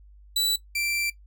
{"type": "tone pair in turn", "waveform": "sawtooth", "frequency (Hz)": [3951, 2349], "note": ["B7", "D7"], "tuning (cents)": [0, 0], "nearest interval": "major sixth", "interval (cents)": 900, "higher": "first", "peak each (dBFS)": [-18, -22], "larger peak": "first", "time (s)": [[0.36, 0.56], [0.75, 1.1]], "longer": "second", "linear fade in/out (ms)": 5, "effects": ["noise-tail reverb RT60 0.1 s tail -17 dB re dry", "added 50 Hz sine -48 dBFS peak until 1.26 s"]}